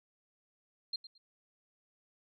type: tone with echo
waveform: sine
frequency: 4186 Hz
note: C8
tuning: in tune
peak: -33 dBFS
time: 0.93-0.96 s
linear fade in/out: 5 ms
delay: 110 ms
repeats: 2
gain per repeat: -14 dB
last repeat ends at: 1.18 s
effects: none